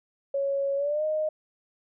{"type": "tone with pitch glide", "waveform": "sine", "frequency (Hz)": [554.4, 618.7], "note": ["C#5", "D#5"], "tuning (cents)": [0, -10], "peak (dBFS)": -24, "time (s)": [0.34, 1.29], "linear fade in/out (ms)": 5, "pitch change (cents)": 190, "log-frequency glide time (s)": [0.76, 1.04], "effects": []}